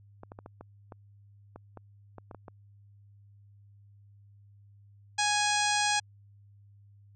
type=clicks; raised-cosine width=1 ms; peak=-30 dBFS; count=12; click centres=0.234 / 0.319 / 0.389 / 0.461 / 0.61 / 0.922 / 1.56 / 1.773 / 2.183 / 2.312 / 2.347 / 2.482 s
type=harmonic tone; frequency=830.6 Hz; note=G#5; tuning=in tune; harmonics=1 / 2 / 3 / 4 / 5 / 6 / 7 / 8 / 9 / 10; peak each=-29 / -32 / -34 / -35 / -36 / -37 / -37 / -38 / -39 / -39 dBFS; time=5.18-6 s; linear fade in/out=10 ms
effects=added 101 Hz sine -54 dBFS peak until 7.15 s